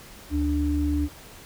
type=tone pair together; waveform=sine; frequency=73.42 / 293.7 Hz; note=D2 / D4; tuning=0 / 0 cents; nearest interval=2 octaves; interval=2400 cents; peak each=-24 dBFS; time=0.3-1.09 s; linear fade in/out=50 ms; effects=pink hiss -46 dBFS RMS until 1.45 s